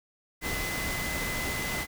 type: tone in noise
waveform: sine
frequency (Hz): 2028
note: B6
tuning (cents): +45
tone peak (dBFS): -34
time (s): 0.41-1.87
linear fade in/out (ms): 50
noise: pink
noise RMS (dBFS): -33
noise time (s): 0.41-1.87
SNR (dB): -4
effects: none